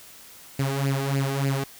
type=tone with flanger; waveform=sawtooth; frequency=137.2 Hz; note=C#3; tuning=17 cents flat; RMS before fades=-25 dBFS; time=0.59-1.64 s; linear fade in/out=5 ms; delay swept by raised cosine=0.41 to 2.61 ms; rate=3.4 Hz; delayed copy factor=+0.75; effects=white hiss -47 dBFS RMS until 1.79 s